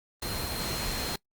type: tone in noise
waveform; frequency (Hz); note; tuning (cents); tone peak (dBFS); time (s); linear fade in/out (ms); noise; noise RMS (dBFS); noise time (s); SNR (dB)
sine; 4186; C8; 0; -37; 0.22-1.16; 5; pink; -33; 0.22-1.16; -7
effects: noise-tail reverb RT60 0.1 s tail -23 dB re dry + Opus 32 kbps